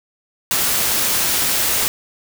white noise, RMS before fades -18 dBFS, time 0.51-1.88 s, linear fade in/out 0 ms, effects none

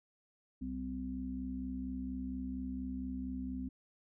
harmonic tone, 64.3 Hz, C2, 30 cents flat, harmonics 1 / 3 / 4, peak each -44 / -44 / -39 dBFS, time 0.61-3.69 s, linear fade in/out 10 ms, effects none

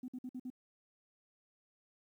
sine tone bursts, 252.9 Hz, B3, 41 cents sharp, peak -39 dBFS, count 5, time 0.03-0.502 s, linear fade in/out 5 ms, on 52 ms, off 53 ms, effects tanh soft clip ceiling -36 dBFS + 12-bit

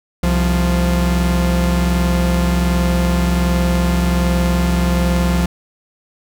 45% pulse tone pair together, 65.26 / 174.5 Hz, C2 / F3, -4 / -1 cents, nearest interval octave + perfect fourth, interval 1703 cents, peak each -16 dBFS, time 0.23-5.46 s, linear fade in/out 5 ms, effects none

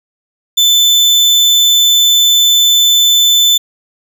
35% pulse tone, 3520 Hz, A7, in tune, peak -4 dBFS, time 0.57-3.58 s, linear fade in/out 10 ms, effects none

